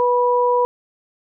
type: tone pair together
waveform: sine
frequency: 490.7 / 978.3 Hz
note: B4 / B5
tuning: -11 / -17 cents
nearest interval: octave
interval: 1194 cents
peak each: -16 / -17 dBFS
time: 0-0.65 s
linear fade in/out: 0 ms
effects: none